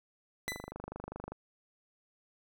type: click train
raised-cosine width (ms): 1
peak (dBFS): -27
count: 22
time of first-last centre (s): 0.48-1.32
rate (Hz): 25
type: tone with exponential decay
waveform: sawtooth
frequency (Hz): 1996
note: B6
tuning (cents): +18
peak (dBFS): -29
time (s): 0.48-0.71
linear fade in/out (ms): 0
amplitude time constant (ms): 50
effects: none